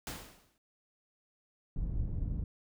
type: noise with exponential decay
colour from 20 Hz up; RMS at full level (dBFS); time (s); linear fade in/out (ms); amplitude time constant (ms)
pink; -38; 0.07-0.58; 1; 110
type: low-pass noise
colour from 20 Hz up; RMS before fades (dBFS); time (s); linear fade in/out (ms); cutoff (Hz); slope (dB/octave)
pink; -34; 1.76-2.44; 5; 130; 12
effects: none